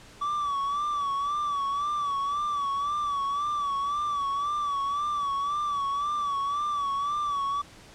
triangle tone with vibrato, 1148 Hz, D6, 40 cents flat, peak -24 dBFS, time 0.21-7.62 s, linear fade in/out 10 ms, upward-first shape sine, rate 1.9 Hz, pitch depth 62 cents each way, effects pink hiss -50 dBFS RMS until 7.94 s + low-pass 8000 Hz 12 dB/octave

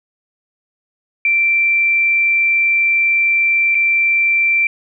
sine tone with dropouts, 2349 Hz, D7, in tune, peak -11 dBFS, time 1.25-4.67 s, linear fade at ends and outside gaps 2 ms, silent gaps 3.747-3.751 s, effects none

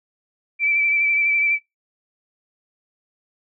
sine tone with vibrato, 2324 Hz, D7, 19 cents flat, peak -16 dBFS, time 0.59-1.59 s, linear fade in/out 50 ms, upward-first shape sine, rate 12 Hz, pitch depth 26 cents each way, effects noise-tail reverb RT60 0.2 s tail -24 dB re dry

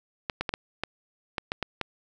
clicks, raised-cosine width 0.3 ms, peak -12 dBFS, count 9, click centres 0.298 / 0.41 / 0.492 / 0.539 / 0.836 / 1.382 / 1.519 / 1.627 / 1.813 s, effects none

